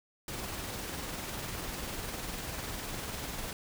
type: noise with tremolo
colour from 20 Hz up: pink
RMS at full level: -37 dBFS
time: 0.28-3.53 s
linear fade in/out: 2 ms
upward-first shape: triangle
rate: 20 Hz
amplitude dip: 40%
effects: none